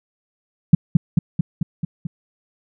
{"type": "tone with echo", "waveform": "sine", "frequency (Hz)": 164.7, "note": "E3", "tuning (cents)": -1, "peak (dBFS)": -3, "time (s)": [0.73, 0.75], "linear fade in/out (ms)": 5, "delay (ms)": 220, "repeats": 6, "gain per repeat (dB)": -3, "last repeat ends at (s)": 2.07, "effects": []}